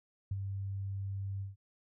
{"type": "tone with ADSR envelope", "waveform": "sine", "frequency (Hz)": 98, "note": "G2", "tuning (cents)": 0, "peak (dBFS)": -30, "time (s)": [0.31, 1.56], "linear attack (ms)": 5, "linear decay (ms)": 35, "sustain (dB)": -5, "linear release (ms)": 150, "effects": []}